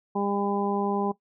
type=harmonic tone; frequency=201.2 Hz; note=G3; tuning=45 cents sharp; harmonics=1 / 2 / 3 / 4 / 5; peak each=-28 / -29 / -38 / -30 / -34 dBFS; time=0.15-1.12 s; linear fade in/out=10 ms; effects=noise-tail reverb RT60 0.1 s tail -17 dB re dry